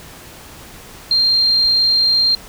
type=tone; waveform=sine; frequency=4186 Hz; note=C8; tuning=in tune; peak=-11 dBFS; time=1.11-2.35 s; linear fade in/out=2 ms; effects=pink hiss -38 dBFS RMS until 2.48 s